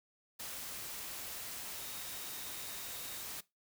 sine tone in noise, 3729 Hz, A#7, in tune, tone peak -53 dBFS, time 1.76-3.22 s, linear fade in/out 10 ms, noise white, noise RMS -44 dBFS, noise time 0.39-3.41 s, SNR -12 dB, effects noise-tail reverb RT60 0.2 s tail -19 dB re dry

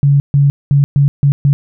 sine tone bursts at uneven times, 141.3 Hz, C#3, 34 cents sharp, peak -6 dBFS, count 6, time 0.03-0.2 / 0.34-0.5 / 0.71-0.84 / 0.96-1.08 / 1.23-1.32 / 1.45-1.53 s, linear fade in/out 0 ms, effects none

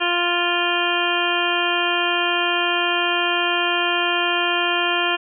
harmonic tone, 349.2 Hz, F4, in tune, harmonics 1 / 2 / 3 / 4 / 5 / 7 / 8 / 9, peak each -26 / -26 / -26 / -26 / -26 / -26 / -26 / -26 dBFS, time 0-5.17 s, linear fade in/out 20 ms, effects none

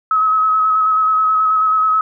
sine tone with vibrato, 1281 Hz, E6, 50 cents flat, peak -11 dBFS, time 0.11-2.01 s, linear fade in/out 2 ms, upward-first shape square, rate 9.3 Hz, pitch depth 16 cents each way, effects none

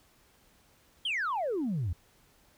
sine exponential sweep, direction down, 3322 to 77.78 Hz, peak -27 dBFS, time 1.05-1.93 s, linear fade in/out 5 ms, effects tanh soft clip ceiling -26 dBFS + pink hiss -64 dBFS RMS until 2.57 s

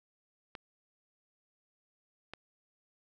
clicks, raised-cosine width 0.3 ms, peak -26 dBFS, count 2, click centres 0.552 / 2.336 s, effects none

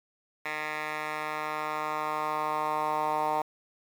10% pulse tone with band-pass filter sweep, 153.1 Hz, D#3, 28 cents flat, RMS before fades -31 dBFS, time 0.45-3.42 s, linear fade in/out 5 ms, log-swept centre 1800 to 890 Hz, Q 3, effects 8-bit

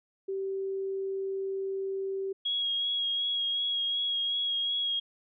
sine tone, 387.4 Hz, G4, 20 cents flat, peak -30 dBFS, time 0.28-2.33 s, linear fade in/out 10 ms
sine tone with vibrato, 3300 Hz, G#7, 12 cents flat, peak -27 dBFS, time 2.45-5 s, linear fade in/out 10 ms, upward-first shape sine, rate 2.7 Hz, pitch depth 19 cents each way
effects none

